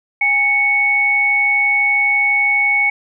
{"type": "tone pair together", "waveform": "sine", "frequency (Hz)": [817.6, 2217], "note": ["G#5", "C#7"], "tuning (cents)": [-27, 0], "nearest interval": "octave + perfect fourth", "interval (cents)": 1727, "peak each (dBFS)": [-23, -12], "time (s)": [0.21, 2.9], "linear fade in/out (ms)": 5, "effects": []}